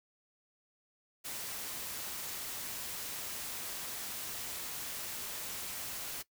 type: noise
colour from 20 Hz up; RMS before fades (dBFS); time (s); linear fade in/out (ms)
white; -41; 1.24-6.23; 20
effects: noise-tail reverb RT60 0.1 s tail -19 dB re dry